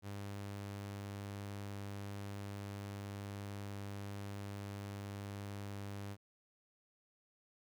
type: tone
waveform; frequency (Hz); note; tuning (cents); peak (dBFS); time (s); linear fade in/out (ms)
sawtooth; 100.5; G2; +44; -39; 0.02-6.17; 50
effects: none